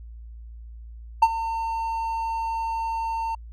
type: tone with ADSR envelope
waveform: triangle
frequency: 906 Hz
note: A#5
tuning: 50 cents flat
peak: -8 dBFS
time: 1.22-3.35 s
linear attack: 8 ms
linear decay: 46 ms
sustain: -15 dB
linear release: 4 ms
effects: added 57 Hz sine -38 dBFS peak until 3.52 s